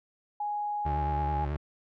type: tone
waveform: sine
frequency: 830.6 Hz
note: G#5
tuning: in tune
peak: -29 dBFS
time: 0.4-1.45 s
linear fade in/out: 5 ms
type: tone with vibrato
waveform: 30% pulse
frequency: 73.42 Hz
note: D2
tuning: in tune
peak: -27 dBFS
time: 0.85-1.57 s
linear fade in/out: 10 ms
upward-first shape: triangle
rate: 9.2 Hz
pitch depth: 83 cents each way
effects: low-pass 2000 Hz 12 dB/octave